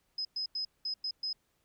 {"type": "tone bursts at uneven times", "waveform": "sine", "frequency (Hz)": 5070, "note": "D#8", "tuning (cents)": 32, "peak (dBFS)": -32, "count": 6, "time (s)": [[0.18, 0.25], [0.36, 0.46], [0.55, 0.65], [0.85, 0.94], [1.04, 1.11], [1.23, 1.33]], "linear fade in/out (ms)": 5, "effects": ["pink hiss -75 dBFS RMS until 1.64 s"]}